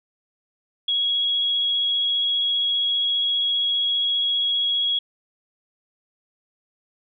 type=tone with vibrato; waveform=sine; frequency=3322 Hz; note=G#7; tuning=in tune; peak=-19 dBFS; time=0.88-4.99 s; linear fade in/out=5 ms; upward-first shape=triangle; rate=15 Hz; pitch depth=12 cents each way; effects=none